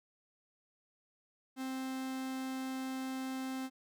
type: tone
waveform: 45% pulse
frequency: 262.3 Hz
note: C4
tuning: 4 cents sharp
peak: -37 dBFS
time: 1.56-3.7 s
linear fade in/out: 50 ms
effects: none